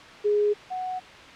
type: tone pair in turn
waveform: sine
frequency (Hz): 415.3 / 740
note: G#4 / F#5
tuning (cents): 0 / 0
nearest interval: minor seventh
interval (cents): 1000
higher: second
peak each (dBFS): -19 / -28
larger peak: first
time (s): 0.24-0.54 / 0.7-1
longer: neither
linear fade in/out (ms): 20
effects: white hiss -44 dBFS RMS until 1.35 s + low-pass 3000 Hz 12 dB/octave